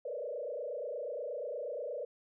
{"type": "tone with frequency modulation", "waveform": "sine", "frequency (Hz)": 536, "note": "C5", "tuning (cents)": 42, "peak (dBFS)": -36, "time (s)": [0.05, 2.05], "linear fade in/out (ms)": 5, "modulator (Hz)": 28.4, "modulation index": 2.6, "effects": []}